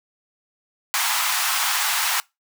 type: high-pass noise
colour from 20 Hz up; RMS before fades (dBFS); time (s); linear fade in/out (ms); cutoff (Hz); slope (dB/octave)
pink; -22; 0.94-2.2; 0; 810; 48
effects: noise-tail reverb RT60 0.2 s tail -23 dB re dry